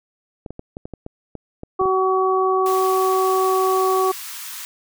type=clicks; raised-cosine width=2 ms; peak=-19 dBFS; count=11; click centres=0.462 / 0.506 / 0.594 / 0.769 / 0.855 / 0.937 / 1.064 / 1.353 / 1.634 / 1.814 / 1.856 s
type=harmonic tone; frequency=377.1 Hz; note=F#4; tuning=33 cents sharp; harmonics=1 / 2 / 3; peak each=-18 / -23 / -20 dBFS; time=1.79-4.12 s; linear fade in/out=10 ms
type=high-pass noise; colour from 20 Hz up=white; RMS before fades=-33 dBFS; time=2.66-4.65 s; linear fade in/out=0 ms; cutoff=940 Hz; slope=48 dB/octave
effects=none